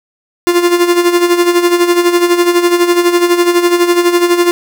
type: tone with tremolo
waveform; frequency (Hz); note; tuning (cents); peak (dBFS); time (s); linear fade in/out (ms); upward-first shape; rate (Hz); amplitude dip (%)
45% pulse; 349.2; F4; 0; -5; 0.47-4.51; 0; sine; 12; 65
effects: none